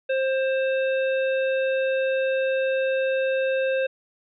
harmonic tone, 529 Hz, C5, 19 cents sharp, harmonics 1 / 3 / 5 / 7, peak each -21 / -31 / -33 / -42 dBFS, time 0.09-3.87 s, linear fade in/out 10 ms, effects none

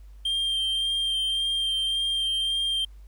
triangle tone with vibrato, 3174 Hz, G7, 21 cents sharp, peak -22 dBFS, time 0.25-2.85 s, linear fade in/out 5 ms, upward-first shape sine, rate 1.8 Hz, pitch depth 14 cents each way, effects added 50 Hz sine -43 dBFS peak until 3.07 s + pink hiss -66 dBFS RMS until 3.07 s

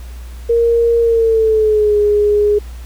sine tone with pitch glide, 466.2 to 415.3 Hz, A#4 to G#4, 0 to 0 cents, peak -9 dBFS, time 0.49-2.59 s, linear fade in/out 10 ms, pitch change -200 cents, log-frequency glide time 1-1.97 s, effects added 60 Hz sine -27 dBFS peak until 2.85 s + pink hiss -43 dBFS RMS until 2.85 s

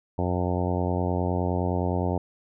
harmonic tone, 89.7 Hz, F2, 47 cents sharp, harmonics 1 / 2 / 3 / 4 / 5 / 6 / 7 / 8 / 9 / 10, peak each -27 / -30 / -32 / -33 / -34 / -35 / -35 / -36 / -37 / -37 dBFS, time 0.18-2.18 s, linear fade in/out 5 ms, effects none

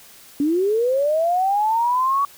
sine linear sweep, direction up, 277.2 to 1137 Hz, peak -16 dBFS, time 0.4-2.25 s, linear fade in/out 2 ms, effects white hiss -46 dBFS RMS until 2.37 s

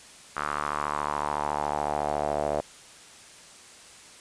sawtooth tone with band-pass filter sweep, 73.9 Hz, D2, 11 cents sharp, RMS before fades -29 dBFS, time 0.36-2.61 s, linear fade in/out 10 ms, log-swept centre 1300 to 620 Hz, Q 4, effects white hiss -49 dBFS RMS until 4.2 s + resampled to 22050 Hz

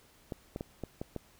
clicks, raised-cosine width 2 ms, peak -23 dBFS, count 6, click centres 0.322 / 0.561 / 0.609 / 0.837 / 1.015 / 1.163 s, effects pink hiss -62 dBFS RMS until 1.39 s

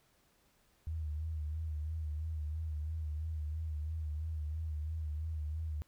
sine tone with vibrato, 77.78 Hz, D#2, in tune, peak -35 dBFS, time 0.87-5.82 s, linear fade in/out 0 ms, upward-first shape sine, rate 3 Hz, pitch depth 62 cents each way, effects pink hiss -71 dBFS RMS until 5.87 s

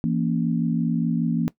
sine chord, A# diminished, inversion second, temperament just, 167.82 / 233.1 / 279.7 Hz, E3 / A#3 / C#4, +31 / 0 / +16 cents, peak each -23 / -23 / -28 dBFS, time 0.04-1.48 s, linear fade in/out 0 ms, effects noise-tail reverb RT60 0.1 s tail -18 dB re dry

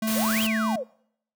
square tone, 220 Hz, A3, in tune, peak -25 dBFS, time 0.02-0.76 s, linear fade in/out 5 ms
white noise, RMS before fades -30 dBFS, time 0.07-0.47 s, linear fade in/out 5 ms
sine exponential two-way sweep, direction up then down, 466.2 to 3322 to 466.2 Hz, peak -27 dBFS, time 0.15-0.84 s, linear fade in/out 20 ms, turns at 0.43 s
effects noise-tail reverb RT60 0.7 s tail -25 dB re dry

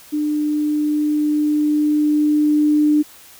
sine tone with level ramp, 299.6 Hz, D4, 35 cents sharp, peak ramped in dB -17 to -11 dBFS, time 0.12-3.03 s, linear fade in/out 20 ms, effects white hiss -44 dBFS RMS until 3.39 s

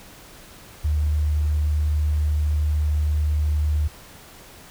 sine tone, 75.4 Hz, D2, 46 cents sharp, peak -18 dBFS, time 0.84-3.88 s, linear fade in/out 10 ms, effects pink hiss -45 dBFS RMS until 4.7 s

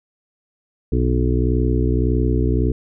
harmonic tone, 61.74 Hz, B1, in tune, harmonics 1 / 2 / 4 / 5 / 6 / 7, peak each -18 / -21 / -24 / -25 / -26 / -26 dBFS, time 0.92-2.72 s, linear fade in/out 5 ms, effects none

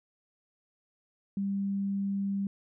sine tone, 197.8 Hz, G3, 16 cents sharp, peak -28 dBFS, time 1.37-2.47 s, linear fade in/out 2 ms, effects none

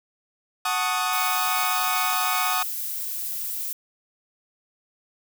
sawtooth chord, D# half-diminished seventh, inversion first, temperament equal, 740 / 880 / 1108.7 / 1244.5 Hz, F#5 / A5 / C#6 / D#6, 0 / 0 / 0 / 0 cents, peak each -24 / -28 / -26 / -22 dBFS, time 0.65-2.63 s, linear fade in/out 5 ms
violet noise, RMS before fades -30 dBFS, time 1.13-3.73 s, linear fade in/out 2 ms
effects none

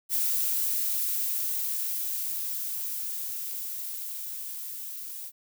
violet noise with level ramp, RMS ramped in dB -26 to -39 dBFS, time 0.09-5.32 s, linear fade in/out 50 ms, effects none

